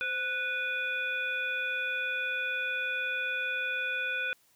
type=harmonic tone with a mistuned harmonic; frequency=493.2 Hz; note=B4; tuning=2 cents flat; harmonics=1 / 3 / 5 / 7; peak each=-43 / -32 / -33 / -43 dBFS; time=0.01-4.33 s; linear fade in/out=0 ms; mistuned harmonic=1; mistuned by=+86 cents; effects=white hiss -66 dBFS RMS until 4.55 s